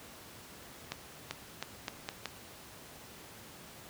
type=accelerating click train; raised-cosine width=0.2 ms; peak=-18 dBFS; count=6; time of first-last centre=0.92-2.257 s; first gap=390 ms; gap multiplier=0.81; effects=pink hiss -51 dBFS RMS until 3.89 s + high-pass 80 Hz 12 dB/octave